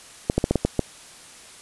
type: clicks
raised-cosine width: 2 ms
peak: -5 dBFS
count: 7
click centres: 0.299 / 0.38 / 0.441 / 0.51 / 0.557 / 0.65 / 0.793 s
effects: white hiss -45 dBFS RMS until 1.61 s + resampled to 24000 Hz